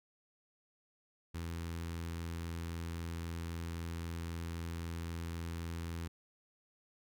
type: tone with notch filter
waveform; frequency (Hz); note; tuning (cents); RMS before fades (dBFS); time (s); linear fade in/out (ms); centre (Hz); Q
sawtooth; 83.8; E2; +29; -41; 1.34-6.08; 10; 640; 1.4
effects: none